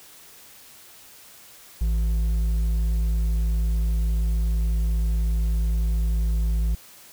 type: tone with hard clipping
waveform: sine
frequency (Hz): 55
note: A1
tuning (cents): 0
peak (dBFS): -21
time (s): 1.81-6.75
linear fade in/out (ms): 5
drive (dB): 5
effects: white hiss -48 dBFS RMS until 7.12 s